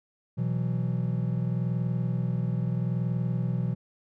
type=chord; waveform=triangle; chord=B suspended fourth; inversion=none; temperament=equal with one note detuned; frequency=123.47 / 164.24 / 185 Hz; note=B2 / E3 / F#3; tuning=0 / -6 / 0 cents; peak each=-26 / -28 / -31 dBFS; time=0.37-3.75 s; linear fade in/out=20 ms; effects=none